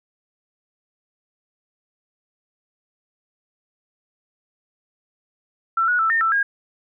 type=tone with pitch steps; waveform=sine; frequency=1342 / 1459 / 1324 / 1820 / 1329 / 1628 Hz; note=E6 / F#6 / E6 / A#6 / E6 / G#6; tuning=+31 / -25 / +7 / -42 / +14 / -35 cents; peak=-16 dBFS; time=5.77-6.43 s; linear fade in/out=5 ms; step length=110 ms; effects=none